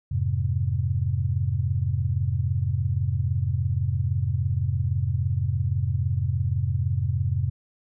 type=chord; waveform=sine; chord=F minor; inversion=none; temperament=just; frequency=87.31 / 104.77 / 130.96 Hz; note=F2 / Ab2 / C3; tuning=0 / +16 / +2 cents; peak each=-26 dBFS; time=0.11-7.5 s; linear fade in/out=10 ms; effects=none